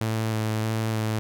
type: tone with vibrato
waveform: sawtooth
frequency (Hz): 110.2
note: A2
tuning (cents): +3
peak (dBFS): -20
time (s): 0.01-1.19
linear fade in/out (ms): 0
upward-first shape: square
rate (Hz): 1.6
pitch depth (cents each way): 13
effects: none